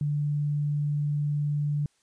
sine tone, 146.83 Hz, D3, in tune, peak -24 dBFS, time 0.01-1.86 s, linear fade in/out 2 ms, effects white hiss -69 dBFS RMS until 2.02 s + resampled to 22050 Hz

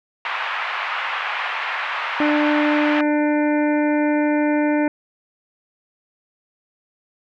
pink band-pass noise, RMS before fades -25 dBFS, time 0.25-3.01 s, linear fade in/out 2 ms, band 880 to 2700 Hz, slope 24 dB/octave
harmonic tone, 297.9 Hz, D4, 25 cents sharp, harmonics 1 / 2 / 3 / 5 / 6 / 7 / 8, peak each -17 / -23 / -27 / -31 / -33 / -34 / -35 dBFS, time 2.2-4.88 s, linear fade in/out 2 ms
effects none

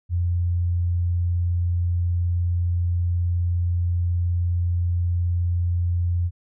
sine tone with vibrato, 87.31 Hz, F2, in tune, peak -19 dBFS, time 0.09-6.31 s, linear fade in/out 50 ms, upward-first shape sine, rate 19 Hz, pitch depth 9 cents each way, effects none

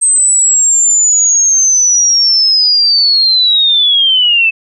sine linear sweep, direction down, 8300 to 2608 Hz, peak -6 dBFS, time 0.01-4.51 s, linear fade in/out 20 ms, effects none

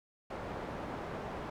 white low-pass noise, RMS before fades -41 dBFS, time 0.3-1.5 s, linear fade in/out 5 ms, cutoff 850 Hz, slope 12 dB/octave, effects none

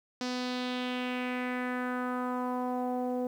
sawtooth tone with low-pass filter sweep, 250 Hz, B3, 21 cents sharp, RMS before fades -33 dBFS, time 0.21-3.27 s, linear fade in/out 2 ms, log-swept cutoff 5300 to 580 Hz, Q 2.7, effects 10-bit

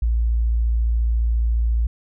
sine tone, 57.2 Hz, A#1, 32 cents flat, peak -16 dBFS, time 0.02-1.87 s, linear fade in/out 5 ms, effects none

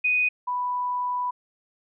sine tone pair in turn, 2489 / 988.9 Hz, D#7 / B5, 0 / +2 cents, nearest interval octave + major third, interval 1598 cents, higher first, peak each -19 / -24 dBFS, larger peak first, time 0.04-0.29 / 0.47-1.31 s, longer second, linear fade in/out 10 ms, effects none

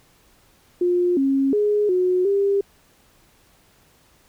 sine tone with pitch steps, 354.7 / 271.9 / 416.5 / 364.7 / 398.4 Hz, F4 / C#4 / G#4 / F#4 / G4, +27 / -33 / +5 / -25 / +28 cents, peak -16 dBFS, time 0.81-2.61 s, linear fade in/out 5 ms, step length 360 ms, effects pink hiss -57 dBFS RMS until 4.28 s

